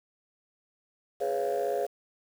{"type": "chord", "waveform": "sine", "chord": "C# dominant seventh", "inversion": "second", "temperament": "just", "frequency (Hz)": [415.8, 498.9, 554.4, 693], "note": ["G#4", "B4", "C#5", "E#5"], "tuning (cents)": [2, 17, 0, -14], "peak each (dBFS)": [-30, -32, -30, -31], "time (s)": [1.2, 1.87], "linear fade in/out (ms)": 20, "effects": ["tanh soft clip ceiling -21 dBFS", "8-bit"]}